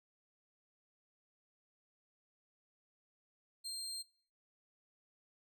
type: tone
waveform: 30% pulse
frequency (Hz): 4186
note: C8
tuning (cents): 0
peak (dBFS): -38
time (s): 3.64-4.03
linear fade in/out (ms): 20
effects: noise-tail reverb RT60 0.5 s tail -22 dB re dry